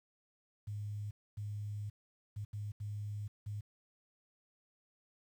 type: tone bursts at uneven times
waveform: sine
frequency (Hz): 103.83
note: G#2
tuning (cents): 0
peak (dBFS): -38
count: 6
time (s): 0.67-1.11 / 1.37-1.9 / 2.36-2.45 / 2.53-2.72 / 2.8-3.28 / 3.46-3.61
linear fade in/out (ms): 10
effects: 11-bit